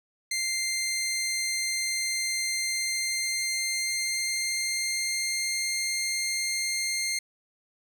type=tone with pitch glide; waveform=15% pulse; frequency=2093 to 2112 Hz; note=C7 to C7; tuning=0 to +16 cents; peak=-20 dBFS; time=0.31-7.19 s; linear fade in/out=5 ms; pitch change=+16 cents; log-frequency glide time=2.52-5.62 s; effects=none